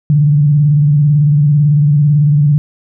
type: tone with vibrato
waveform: sine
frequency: 146.83 Hz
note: D3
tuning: in tune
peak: -6 dBFS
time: 0.1-2.58 s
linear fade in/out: 0 ms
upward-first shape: square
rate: 18 Hz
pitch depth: 62 cents each way
effects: none